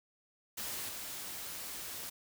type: noise with level steps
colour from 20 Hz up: white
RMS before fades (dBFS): -40 / -43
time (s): 0.57-2.1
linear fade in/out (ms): 10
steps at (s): 0.89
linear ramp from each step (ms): 2
effects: none